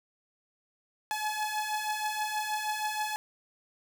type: beating tone pair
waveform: sawtooth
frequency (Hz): 848 / 854.3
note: G#5 / G#5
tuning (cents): +36 / +49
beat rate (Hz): 6.3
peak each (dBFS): -32 / -28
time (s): 1.11-3.16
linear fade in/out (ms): 0
effects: none